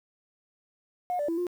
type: tone with pitch steps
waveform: sine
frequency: 719 / 585 / 333.3 / 354.2 Hz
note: F#5 / D5 / E4 / F4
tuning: -50 / -7 / +19 / +24 cents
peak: -25 dBFS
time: 1.1-1.468 s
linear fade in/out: 0 ms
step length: 92 ms
effects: tanh soft clip ceiling -23 dBFS + 9-bit